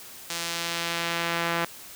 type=tone with band-pass filter sweep; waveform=sawtooth; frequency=169.1 Hz; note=E3; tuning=44 cents sharp; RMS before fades=-29 dBFS; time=0.3-1.65 s; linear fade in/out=2 ms; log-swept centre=6000 to 1600 Hz; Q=0.78; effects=white hiss -44 dBFS RMS until 1.95 s